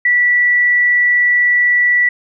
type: tone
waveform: sine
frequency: 1956 Hz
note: B6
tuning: 17 cents flat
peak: -9 dBFS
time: 0.05-2.09 s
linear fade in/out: 5 ms
effects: none